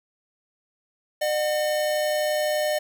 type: tone pair together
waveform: square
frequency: 605.3 / 737 Hz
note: D#5 / F#5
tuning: -48 / -7 cents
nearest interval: minor third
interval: 341 cents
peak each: -23 / -32 dBFS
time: 1.21-2.79 s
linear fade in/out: 10 ms
effects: 9-bit